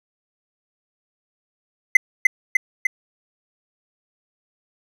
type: tone with echo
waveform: triangle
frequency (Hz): 2048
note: C7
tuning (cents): -38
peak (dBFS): -3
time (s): 1.95-1.97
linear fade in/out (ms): 5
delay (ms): 300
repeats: 3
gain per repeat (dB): -3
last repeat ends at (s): 2.87
effects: none